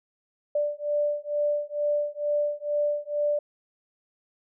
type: beating tone pair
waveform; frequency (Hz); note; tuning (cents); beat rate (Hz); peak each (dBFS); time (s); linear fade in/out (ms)
sine; 587.3 / 589.5; D5 / D5; 0 / +6; 2.2; -27 / -27; 0.55-3.39; 5
effects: none